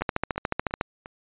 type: two click trains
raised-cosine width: 0.5 ms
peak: -9 / -24 dBFS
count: 12 / 4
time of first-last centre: 0.02-0.811 / 0.01-1.059 s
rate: 13.9 / 2.86 Hz
effects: resampled to 8000 Hz